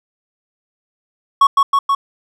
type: tone with echo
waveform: triangle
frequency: 1108.7 Hz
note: C#6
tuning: in tune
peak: -4 dBFS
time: 1.41-1.47 s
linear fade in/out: 5 ms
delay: 160 ms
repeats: 3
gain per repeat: -2 dB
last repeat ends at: 1.95 s
effects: none